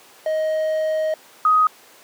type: tone pair in turn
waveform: triangle / sine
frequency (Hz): 627 / 1254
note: D#5 / D#6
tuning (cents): +13 / +13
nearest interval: octave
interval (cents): 1200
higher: second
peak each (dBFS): -16 / -12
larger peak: second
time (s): 0.26-1.14 / 1.45-1.67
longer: first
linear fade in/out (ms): 2
effects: pink hiss -47 dBFS RMS until 2.03 s + high-pass 400 Hz 12 dB/octave